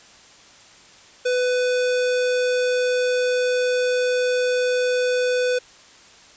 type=tone; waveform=square; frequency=498.8 Hz; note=B4; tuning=17 cents sharp; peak=-19 dBFS; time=1.25-5.59 s; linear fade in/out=10 ms; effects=white hiss -48 dBFS RMS until 6.36 s + resampled to 16000 Hz